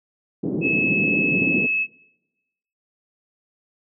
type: band-pass noise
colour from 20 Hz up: pink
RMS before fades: -24 dBFS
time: 0.43-1.67 s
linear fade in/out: 10 ms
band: 170 to 390 Hz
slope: 24 dB/octave
type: tone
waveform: sine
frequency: 2591 Hz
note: E7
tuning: 30 cents flat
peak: -19 dBFS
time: 0.61-1.87 s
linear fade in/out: 50 ms
effects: noise-tail reverb RT60 1.0 s tail -21 dB re dry

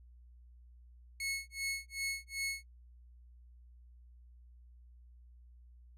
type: tone with tremolo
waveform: sawtooth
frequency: 2190 Hz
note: C#7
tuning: 22 cents flat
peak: -30 dBFS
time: 1.2-2.65 s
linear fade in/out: 2 ms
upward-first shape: sine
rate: 2.6 Hz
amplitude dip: 100%
effects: added 60 Hz sine -55 dBFS peak until 5.97 s + resampled to 32000 Hz

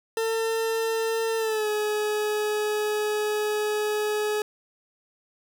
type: tone with pitch glide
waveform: 40% pulse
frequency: 450.4 to 422.7 Hz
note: A4 to G#4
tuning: +40 to +31 cents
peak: -23 dBFS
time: 0.17-4.42 s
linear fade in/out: 2 ms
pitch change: -109 cents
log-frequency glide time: 1.37-1.68 s
effects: 9-bit

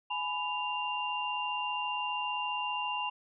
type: tone cluster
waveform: sine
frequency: 839 / 994 / 2786 Hz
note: G#5 / B5 / F7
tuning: +17 / +11 / -5 cents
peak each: -37 / -35 / -35 dBFS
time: 0.1-3.1 s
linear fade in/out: 10 ms
effects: none

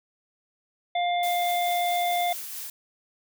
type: harmonic tone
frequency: 703 Hz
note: F5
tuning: 11 cents sharp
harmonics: 1 / 3 / 5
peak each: -23 / -33 / -34 dBFS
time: 0.95-2.33 s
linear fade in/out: 5 ms
type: noise with tremolo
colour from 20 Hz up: blue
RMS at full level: -35 dBFS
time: 1.23-2.7 s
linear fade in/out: 2 ms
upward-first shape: triangle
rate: 4.6 Hz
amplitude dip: 30%
effects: none

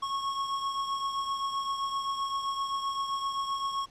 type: beating tone pair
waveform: square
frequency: 1097 / 1104.7 Hz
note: C#6 / C#6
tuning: -18 / -6 cents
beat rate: 7.7 Hz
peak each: -31 / -39 dBFS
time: 0.02-3.86 s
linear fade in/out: 10 ms
effects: pink hiss -58 dBFS RMS until 3.9 s + low-pass 6000 Hz 12 dB/octave

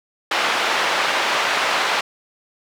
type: band-pass noise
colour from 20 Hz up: pink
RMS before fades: -20 dBFS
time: 0.31-2.01 s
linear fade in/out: 5 ms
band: 750 to 3400 Hz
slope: 12 dB/octave
effects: none

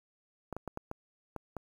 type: clicks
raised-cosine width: 1 ms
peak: -24 dBFS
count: 7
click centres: 0.527 / 0.566 / 0.677 / 0.774 / 0.914 / 1.363 / 1.567 s
effects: 9-bit

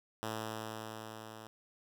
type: tone with level ramp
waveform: 5% pulse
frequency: 110 Hz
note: A2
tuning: in tune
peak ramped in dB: -25 to -37 dBFS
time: 0.23-1.47 s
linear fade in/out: 0 ms
effects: none

